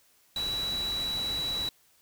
sine tone in noise, 3923 Hz, B7, 12 cents flat, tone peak -29 dBFS, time 0.36-1.69 s, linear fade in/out 2 ms, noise pink, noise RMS -40 dBFS, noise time 0.36-1.69 s, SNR +8 dB, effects white hiss -64 dBFS RMS until 2.01 s

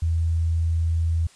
sine tone, 82.41 Hz, E2, in tune, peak -19 dBFS, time 0.02-1.27 s, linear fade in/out 5 ms, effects white hiss -53 dBFS RMS until 1.35 s + resampled to 22050 Hz

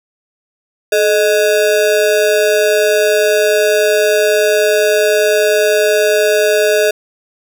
square ring-modulated tone, 523.3 Hz, C5, in tune, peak -7 dBFS, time 0.92-6.91 s, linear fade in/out 5 ms, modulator 95 Hz, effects none

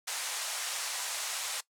white band-pass noise, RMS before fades -36 dBFS, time 0.07-1.61 s, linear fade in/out 10 ms, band 610 to 9800 Hz, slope 24 dB/octave, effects noise-tail reverb RT60 0.1 s tail -19 dB re dry

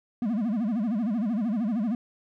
triangle tone with vibrato, 221.5 Hz, A3, 12 cents sharp, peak -22 dBFS, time 0.22-1.95 s, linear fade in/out 2 ms, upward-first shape sine, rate 13 Hz, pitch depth 200 cents each way, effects none

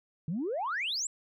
sine exponential sweep, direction up, 146.83 to 7950 Hz, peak -29 dBFS, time 0.28-1.07 s, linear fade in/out 2 ms, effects tanh soft clip ceiling -26 dBFS

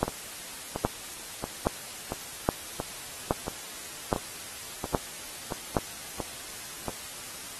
two click trains, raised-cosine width 1 ms, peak -17 / -9 dBFS, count 11 / 8, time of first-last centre 0.08-6.883 / 0.03-5.768 s, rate 1.47 / 1.22 Hz, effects white hiss -41 dBFS RMS until 7.59 s + AAC 32 kbps

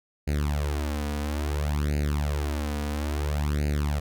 sawtooth tone with flanger, 73.42 Hz, D2, in tune, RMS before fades -27 dBFS, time 0.27-4 s, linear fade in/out 10 ms, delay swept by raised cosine 0.44 to 4.14 ms, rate 0.59 Hz, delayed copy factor +0.95, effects none

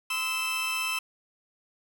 40% pulse tone cluster, 1027 / 1298 / 2632 / 3105 Hz, C6 / E6 / E7 / G7, -33 / -27 / -3 / -17 cents, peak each -36 / -36 / -28 / -36 dBFS, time 0.1-0.99 s, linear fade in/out 5 ms, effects none

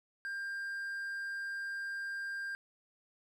triangle tone, 1595 Hz, G6, 30 cents sharp, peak -35 dBFS, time 0.25-2.55 s, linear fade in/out 0 ms, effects none

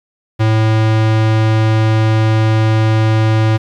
square tone, 110 Hz, A2, in tune, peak -10 dBFS, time 0.39-3.58 s, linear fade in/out 20 ms, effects low-pass 4000 Hz 12 dB/octave + 8-bit

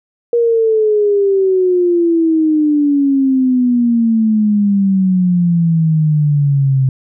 sine exponential sweep, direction down, 476.2 to 130.81 Hz, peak -9 dBFS, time 0.33-6.89 s, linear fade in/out 2 ms, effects none

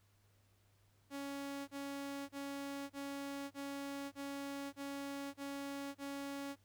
sawtooth tone bursts, 279.3 Hz, C#4, 13 cents sharp, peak -38 dBFS, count 9, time 1.1-6.56 s, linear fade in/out 50 ms, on 580 ms, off 30 ms, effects added 100 Hz sine -70 dBFS peak until 6.64 s + pink hiss -75 dBFS RMS until 6.64 s

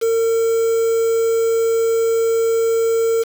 triangle tone with quantisation, 455.4 Hz, A#4, 40 cents flat, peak -12 dBFS, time 0.01-3.24 s, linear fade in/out 20 ms, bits 5, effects none

